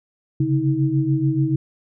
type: tone cluster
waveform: sine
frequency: 134.7 / 141.6 / 318.7 Hz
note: C#3 / C#3 / D#4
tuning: -49 / +37 / +42 cents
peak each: -21 dBFS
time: 0.4-1.56 s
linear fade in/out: 5 ms
effects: none

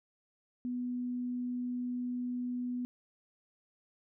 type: tone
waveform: sine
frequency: 246.9 Hz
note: B3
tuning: in tune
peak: -33 dBFS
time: 0.65-2.85 s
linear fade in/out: 0 ms
effects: none

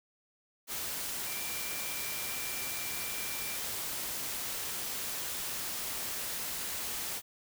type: tone in noise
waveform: sine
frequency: 2356 Hz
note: D7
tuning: 5 cents sharp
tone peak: -44 dBFS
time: 1.25-3.59 s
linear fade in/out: 50 ms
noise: white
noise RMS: -37 dBFS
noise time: 0.67-7.22 s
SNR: -10 dB
effects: none

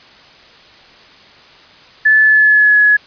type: tone with pitch glide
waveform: sine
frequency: 1737 to 1691.5 Hz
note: A6 to G#6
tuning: -23 to +31 cents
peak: -6 dBFS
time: 2.05-2.97 s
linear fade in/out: 10 ms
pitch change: -46 cents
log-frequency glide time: 2.22-2.78 s
effects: white hiss -42 dBFS RMS until 3.06 s + resampled to 11025 Hz

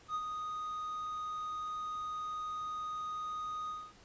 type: tone with ADSR envelope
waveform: triangle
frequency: 1243 Hz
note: D#6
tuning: 2 cents flat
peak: -30 dBFS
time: 0.08-3.93 s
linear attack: 68 ms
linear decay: 53 ms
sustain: -5 dB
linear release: 240 ms
effects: pink hiss -60 dBFS RMS until 4.04 s + resampled to 16000 Hz

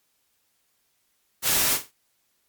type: noise with echo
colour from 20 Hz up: white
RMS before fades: -22 dBFS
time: 1.42-1.79 s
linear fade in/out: 50 ms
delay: 44 ms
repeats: 3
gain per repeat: -11 dB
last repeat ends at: 1.922 s
effects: white hiss -70 dBFS RMS until 2.48 s + MP3 96 kbps

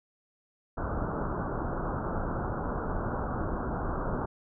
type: low-pass noise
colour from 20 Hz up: pink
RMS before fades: -32 dBFS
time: 0.77-4.26 s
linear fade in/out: 10 ms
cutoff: 1500 Hz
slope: 96 dB/octave
effects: none

